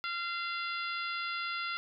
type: harmonic tone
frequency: 689 Hz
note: F5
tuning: 24 cents flat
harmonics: 2 / 3 / 4 / 5 / 6 / 7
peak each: -36 / -40 / -42 / -44 / -46 / -47 dBFS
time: 0.04-1.77 s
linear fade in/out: 0 ms
effects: none